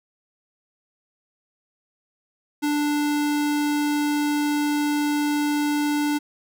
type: tone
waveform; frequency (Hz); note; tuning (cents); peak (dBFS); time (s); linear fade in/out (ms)
square; 294.3; D4; +4; -21; 2.62-6.19; 20
effects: none